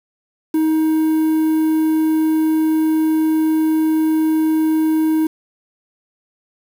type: tone with quantisation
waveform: triangle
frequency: 315.2 Hz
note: D#4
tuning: 23 cents sharp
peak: -11 dBFS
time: 0.54-5.27 s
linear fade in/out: 5 ms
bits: 6
effects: none